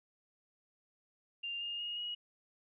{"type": "tone with pitch steps", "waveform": "sine", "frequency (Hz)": [2794, 2828, 2863, 2898], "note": ["F7", "F7", "F7", "F#7"], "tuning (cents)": [0, 21, 42, -37], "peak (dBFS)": -37, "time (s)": [1.43, 2.15], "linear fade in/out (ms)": 10, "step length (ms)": 180, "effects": []}